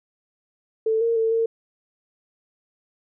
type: tone with pitch steps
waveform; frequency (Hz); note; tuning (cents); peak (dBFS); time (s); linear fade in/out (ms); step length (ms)
sine; 442.8 / 461.6 / 448.1 / 454.7; A4 / A#4 / A4 / A#4; +11 / -17 / +32 / -43; -18; 0.86-1.46; 5; 150
effects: none